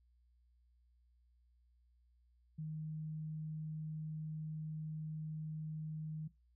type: tone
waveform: sine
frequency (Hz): 155.56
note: D#3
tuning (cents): 0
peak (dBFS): -40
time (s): 2.58-6.28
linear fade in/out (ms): 10
effects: noise-tail reverb RT60 0.2 s tail -17 dB re dry + added 60 Hz sine -68 dBFS peak until 6.55 s